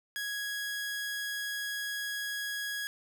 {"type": "tone", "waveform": "sawtooth", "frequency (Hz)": 1661.2, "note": "G#6", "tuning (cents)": 0, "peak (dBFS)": -30, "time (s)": [0.16, 2.87], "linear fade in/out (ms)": 0, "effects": []}